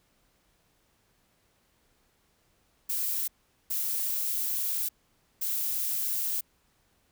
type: noise bursts at uneven times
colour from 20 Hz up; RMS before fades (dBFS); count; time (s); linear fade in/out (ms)
violet; -30; 3; 2.89-3.28 / 3.7-4.89 / 5.41-6.41; 10
effects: pink hiss -69 dBFS RMS until 7.11 s